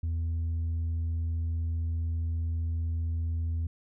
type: tone with tanh clipping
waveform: triangle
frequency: 82.4 Hz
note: E2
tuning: in tune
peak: -28 dBFS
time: 0.03-3.67 s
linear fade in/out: 5 ms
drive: 7 dB
effects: none